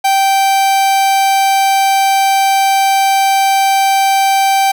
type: tone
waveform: 45% pulse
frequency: 780 Hz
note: G5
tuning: 9 cents flat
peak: -9 dBFS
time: 0.04-4.72 s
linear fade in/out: 10 ms
effects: 7-bit